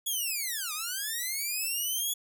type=linear two-way sweep; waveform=5% pulse; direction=down then up; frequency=3405 to 1188 to 3405 Hz; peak=-21 dBFS; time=0.06-2.14 s; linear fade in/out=10 ms; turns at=0.73 s; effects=none